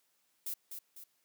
violet noise with echo, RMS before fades -38 dBFS, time 0.46-0.54 s, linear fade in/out 5 ms, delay 250 ms, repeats 2, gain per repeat -6 dB, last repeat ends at 1.04 s, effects white hiss -75 dBFS RMS until 1.24 s + high-pass 150 Hz 12 dB/octave

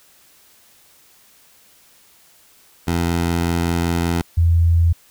15% pulse / sine tone pair in turn, 85.2 / 84.08 Hz, F2 / E2, -42 / +35 cents, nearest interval unison, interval 23 cents, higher first, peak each -11 dBFS, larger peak neither, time 2.87-4.22 / 4.37-4.93 s, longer first, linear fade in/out 10 ms, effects white hiss -52 dBFS RMS until 5.1 s

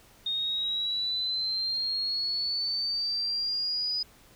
sine linear sweep, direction up, 3689 to 4978 Hz, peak -27 dBFS, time 0.26-4.03 s, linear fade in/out 5 ms, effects pink hiss -57 dBFS RMS until 4.35 s

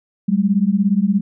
sine beating tone pair, 191.3 / 208.3 Hz, G3 / G#3, -42 / +5 cents, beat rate 17 Hz, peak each -16 dBFS, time 0.28-1.21 s, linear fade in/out 10 ms, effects none

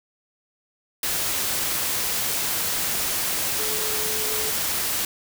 sine tone in noise, 431.6 Hz, A4, 33 cents flat, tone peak -33 dBFS, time 3.59-4.5 s, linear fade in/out 2 ms, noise white, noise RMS -25 dBFS, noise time 1.03-5.05 s, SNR -11 dB, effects none

